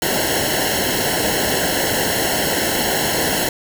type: noise with comb filter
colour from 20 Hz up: pink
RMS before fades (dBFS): -19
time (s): 0.02-3.49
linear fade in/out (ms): 2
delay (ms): 0.83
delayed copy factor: -0.95
effects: none